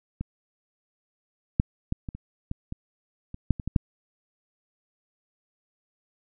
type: clicks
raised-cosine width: 5 ms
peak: -18 / -7 / -13 / -21 / -25 / -18 / -20 / -24 / -7 / -21 / -16 / -6 dBFS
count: 12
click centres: 0.21 / 1.599 / 1.924 / 2.088 / 2.15 / 2.514 / 2.724 / 3.344 / 3.507 / 3.598 / 3.676 / 3.762 s
effects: none